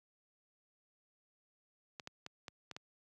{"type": "clicks", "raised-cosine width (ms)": 0.2, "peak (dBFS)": -27, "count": 6, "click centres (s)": [1.998, 2.074, 2.264, 2.482, 2.713, 2.765], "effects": ["high-pass 100 Hz 12 dB/octave"]}